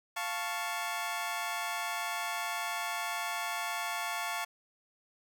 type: chord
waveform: 20% pulse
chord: F augmented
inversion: none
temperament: equal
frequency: 698.5 / 880 / 1108.7 Hz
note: F5 / A5 / C#6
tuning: 0 / 0 / 0 cents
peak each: -33 dBFS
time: 0.16-4.45 s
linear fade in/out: 10 ms
effects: none